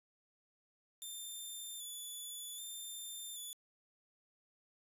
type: tone with vibrato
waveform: 10% pulse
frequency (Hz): 3520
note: A7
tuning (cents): 0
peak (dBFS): -37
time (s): 1.02-3.53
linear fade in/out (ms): 0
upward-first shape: square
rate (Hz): 0.64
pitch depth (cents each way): 32
effects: resampled to 32000 Hz + 11-bit